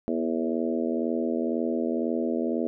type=harmonic tone with a mistuned harmonic; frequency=82 Hz; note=E2; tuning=9 cents flat; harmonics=3 / 4 / 5 / 6 / 7 / 8; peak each=-28 / -30 / -32 / -34 / -35 / -36 dBFS; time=0.08-2.67 s; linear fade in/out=0 ms; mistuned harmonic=3; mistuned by=-28 cents; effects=none

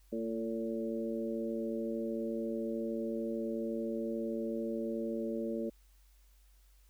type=harmonic tone with a mistuned harmonic; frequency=113.6 Hz; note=A#2; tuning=44 cents flat; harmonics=2 / 3 / 4 / 5; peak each=-37 / -39 / -40 / -41 dBFS; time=0.12-5.7 s; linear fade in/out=10 ms; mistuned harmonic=4; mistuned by=-19 cents; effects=added 48 Hz sine -60 dBFS peak until 6.89 s + white hiss -71 dBFS RMS until 6.89 s

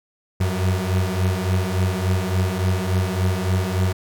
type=beating tone pair; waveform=35% pulse; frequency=91.2 / 94.7 Hz; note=F#2 / F#2; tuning=-24 / +41 cents; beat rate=3.5 Hz; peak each=-20 dBFS; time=0.4-3.93 s; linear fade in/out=10 ms; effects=none

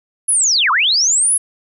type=linear two-way sweep; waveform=sine; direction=down then up; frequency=10900 to 961 to 10900 Hz; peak=-11 dBFS; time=0.28-1.38 s; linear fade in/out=10 ms; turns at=0.71 s; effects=none

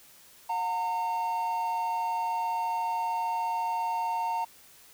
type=tone pair together; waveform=triangle; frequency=721 / 913.7 Hz; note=F#5 / A#5; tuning=-45 / -35 cents; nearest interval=major third; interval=410 cents; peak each=-33 / -26 dBFS; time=0.49-4.45 s; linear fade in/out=10 ms; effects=white hiss -55 dBFS RMS until 4.93 s

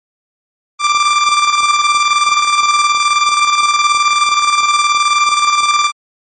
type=tone with tremolo; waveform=sawtooth; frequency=1181 Hz; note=D6; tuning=9 cents sharp; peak=-4 dBFS; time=0.79-5.92 s; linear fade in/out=50 ms; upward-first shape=square; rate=19 Hz; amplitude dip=45%; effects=MP3 32 kbps

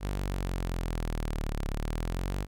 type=linear two-way sweep; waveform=sawtooth; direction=down then up; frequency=49.86 to 34.88 to 49.86 Hz; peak=-26 dBFS; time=0-2.47 s; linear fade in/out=50 ms; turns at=1.68 s; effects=none

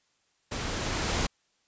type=noise with level ramp; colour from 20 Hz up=pink; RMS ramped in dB=-34 to -27 dBFS; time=0.51-1.27 s; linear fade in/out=10 ms; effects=white hiss -71 dBFS RMS until 1.67 s + resampled to 16000 Hz

